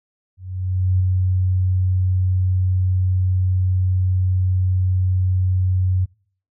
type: tone with ADSR envelope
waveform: sine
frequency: 92.5 Hz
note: F#2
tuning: in tune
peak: -13 dBFS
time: 0.37-6.06 s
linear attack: 630 ms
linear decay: 8 ms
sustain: -2 dB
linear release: 21 ms
effects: noise-tail reverb RT60 0.5 s tail -24 dB re dry